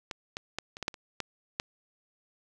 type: clicks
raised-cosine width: 0.2 ms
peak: -18 / -18 / -15 / -25 / -17 / -11 / -28 / -15 / -12 dBFS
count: 9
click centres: 0.112 / 0.369 / 0.586 / 0.769 / 0.827 / 0.881 / 0.942 / 1.203 / 1.599 s
effects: none